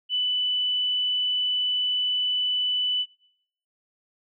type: tone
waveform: sine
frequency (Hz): 2987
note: F#7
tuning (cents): +16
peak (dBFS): -22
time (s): 0.09-3.06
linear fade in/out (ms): 50
effects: noise-tail reverb RT60 0.7 s tail -22 dB re dry